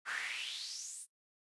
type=noise with high-pass filter sweep; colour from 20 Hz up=brown; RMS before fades=-42 dBFS; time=0.05-1.07 s; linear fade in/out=50 ms; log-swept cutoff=1400 to 9800 Hz; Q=4.9; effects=noise-tail reverb RT60 0.1 s tail -20 dB re dry + resampled to 24000 Hz